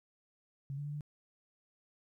sine tone with pitch steps, 138.2 / 144.6 / 146.5 / 147.9 Hz, C#3 / D3 / D3 / D3, -5 / -27 / -4 / +13 cents, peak -37 dBFS, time 0.7-1.008 s, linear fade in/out 0 ms, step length 77 ms, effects 13-bit

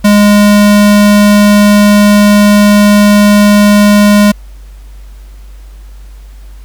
square tone, 206.3 Hz, G#3, 11 cents flat, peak -3 dBFS, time 0.04-4.32 s, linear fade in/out 10 ms, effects added 49 Hz sine -27 dBFS peak until 6.64 s + pink hiss -45 dBFS RMS until 6.64 s

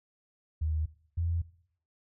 sine tone pair in turn, 78 / 84.56 Hz, D#2 / E2, +5 / +45 cents, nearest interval minor second, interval 140 cents, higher second, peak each -27 dBFS, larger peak neither, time 0.61-0.86 / 1.17-1.42 s, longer neither, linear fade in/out 10 ms, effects noise-tail reverb RT60 0.6 s tail -18 dB re dry

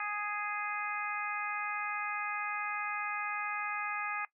harmonic tone, 415.3 Hz, G#4, in tune, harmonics 2 / 3 / 4 / 5 / 6, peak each -41 / -38 / -40 / -41 / -41 dBFS, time 0-4.25 s, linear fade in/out 2 ms, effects noise-tail reverb RT60 0.1 s tail -19 dB re dry

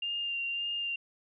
sine tone with vibrato, 2794 Hz, F7, in tune, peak -31 dBFS, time 0.02-0.96 s, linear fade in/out 5 ms, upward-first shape sine, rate 1.8 Hz, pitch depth 18 cents each way, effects none

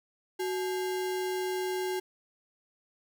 sine tone with sample-and-hold, 370.3 Hz, F#4, 1 cent sharp, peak -29 dBFS, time 0.39-2 s, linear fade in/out 10 ms, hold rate 1225 Hz, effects none

